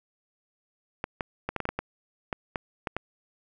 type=clicks; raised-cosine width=0.5 ms; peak=-14 dBFS; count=12; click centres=1.041 / 1.208 / 1.49 / 1.563 / 1.603 / 1.654 / 1.69 / 1.79 / 2.328 / 2.558 / 2.872 / 2.966 s; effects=none